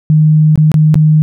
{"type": "tone with dropouts", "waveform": "sine", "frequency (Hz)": 154.4, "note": "D#3", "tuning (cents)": -13, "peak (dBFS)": -4, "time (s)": [0.1, 1.22], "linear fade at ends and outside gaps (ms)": 0, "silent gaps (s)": [[0.557, 0.576], [0.717, 0.742], [0.943, 0.955]], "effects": []}